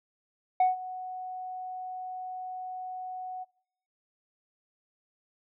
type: tone with ADSR envelope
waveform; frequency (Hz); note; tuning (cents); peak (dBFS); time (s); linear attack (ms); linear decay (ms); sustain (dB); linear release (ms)
sine; 740; F#5; 0; -16; 0.6-3.45; 4; 150; -19; 25
effects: noise-tail reverb RT60 0.8 s tail -25 dB re dry + tanh soft clip ceiling -18 dBFS